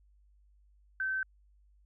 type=tone; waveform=sine; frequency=1541 Hz; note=G6; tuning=30 cents flat; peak=-30 dBFS; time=1-1.23 s; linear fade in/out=2 ms; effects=added 50 Hz sine -61 dBFS peak until 1.85 s